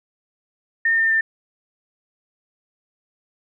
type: tone with pitch steps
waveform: sine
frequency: 1822 / 1807.3 / 1792.8 Hz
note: A#6 / A6 / A6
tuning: -40 / +46 / +32 cents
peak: -15 dBFS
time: 0.85-1.21 s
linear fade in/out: 5 ms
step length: 120 ms
effects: none